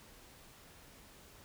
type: silence
effects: pink hiss -58 dBFS RMS until 1.44 s